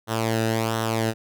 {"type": "tone with flanger", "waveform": "sawtooth", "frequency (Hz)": 112.4, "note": "A2", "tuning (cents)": 37, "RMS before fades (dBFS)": -24, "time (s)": [0.07, 1.14], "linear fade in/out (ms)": 50, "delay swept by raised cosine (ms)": [0.42, 0.92], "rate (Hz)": 1.4, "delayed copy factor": -0.65, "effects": []}